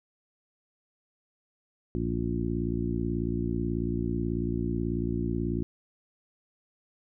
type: harmonic tone with a mistuned harmonic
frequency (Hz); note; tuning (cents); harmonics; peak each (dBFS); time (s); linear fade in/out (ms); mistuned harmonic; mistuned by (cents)
58.27; A#1; 0; 1 / 2 / 3 / 4 / 5 / 6; -34 / -34 / -34 / -34 / -34 / -34; 1.95-5.63; 0; 1; +110
effects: none